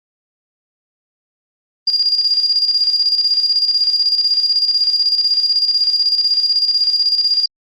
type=tone with tremolo; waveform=sine; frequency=4813 Hz; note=D8; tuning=42 cents sharp; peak=-10 dBFS; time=1.87-7.46 s; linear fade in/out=5 ms; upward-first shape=square; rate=16 Hz; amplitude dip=55%; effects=Opus 24 kbps